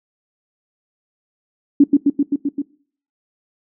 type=tone with echo; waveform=sine; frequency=284.9 Hz; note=C#4; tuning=48 cents sharp; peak=-5 dBFS; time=1.8-1.84 s; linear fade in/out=5 ms; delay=130 ms; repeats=6; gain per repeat=-2 dB; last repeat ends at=2.62 s; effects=noise-tail reverb RT60 0.5 s tail -22 dB re dry